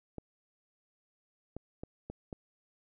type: clicks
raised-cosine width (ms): 2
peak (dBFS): -27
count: 5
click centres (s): 0.183 / 1.566 / 1.835 / 2.1 / 2.328
effects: none